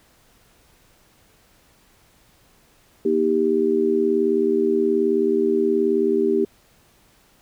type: harmonic tone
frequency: 78.8 Hz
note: D#2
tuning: 23 cents sharp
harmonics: 3 / 4 / 5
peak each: -24 / -23 / -18 dBFS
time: 3.05-6.45 s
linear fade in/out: 5 ms
effects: pink hiss -57 dBFS RMS until 7.41 s